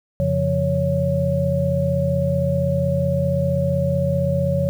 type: tone cluster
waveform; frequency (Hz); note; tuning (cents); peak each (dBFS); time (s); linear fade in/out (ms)
sine; 89.8 / 139.7 / 175.3 / 558; F2 / C#3 / F3 / C#5; +49 / +14 / +7 / +11; -25 / -22 / -23 / -21; 0.2-4.69; 0
effects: 8-bit